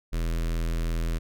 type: tone with notch filter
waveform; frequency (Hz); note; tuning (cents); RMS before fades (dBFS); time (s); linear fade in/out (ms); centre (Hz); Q
square; 41.42; E1; +9; -27; 0.12-1.19; 20; 820; 1.8
effects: none